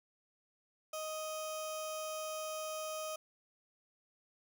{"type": "tone with notch filter", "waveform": "15% pulse", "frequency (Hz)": 625, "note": "D#5", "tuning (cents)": 8, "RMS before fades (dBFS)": -41, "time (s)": [0.93, 3.16], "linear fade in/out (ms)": 5, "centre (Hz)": 1900, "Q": 1.1, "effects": []}